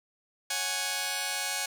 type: chord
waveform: 5% pulse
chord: C# suspended fourth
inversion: none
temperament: just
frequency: 554.4 / 739.2 / 831.5 Hz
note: C#5 / F#5 / G#5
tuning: 0 / -2 / +2 cents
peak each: -27 / -23 / -21 dBFS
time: 0.5-1.66 s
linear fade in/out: 5 ms
effects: none